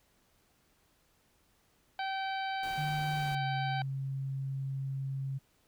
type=harmonic tone; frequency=772 Hz; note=G5; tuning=27 cents flat; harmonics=1 / 2 / 3 / 4 / 5 / 6; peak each=-34 / -40 / -44 / -46 / -48 / -50 dBFS; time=1.99-3.82 s; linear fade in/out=2 ms
type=noise; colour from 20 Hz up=pink; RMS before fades=-48 dBFS; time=2.63-3.35 s; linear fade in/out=2 ms
type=tone with pitch glide; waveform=sine; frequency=149.3 to 135.34 Hz; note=D3 to C#3; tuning=+29 to -41 cents; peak=-33 dBFS; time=2.77-5.39 s; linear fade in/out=20 ms; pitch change=-170 cents; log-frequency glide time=3.16-3.46 s
effects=pink hiss -70 dBFS RMS until 5.67 s